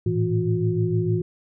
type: tone cluster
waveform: sine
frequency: 107.6 / 114.2 / 165 / 360 Hz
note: A2 / A#2 / E3 / F#4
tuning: -38 / -35 / +2 / -47 cents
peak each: -25 dBFS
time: 0.06-1.22 s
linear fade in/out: 5 ms
effects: none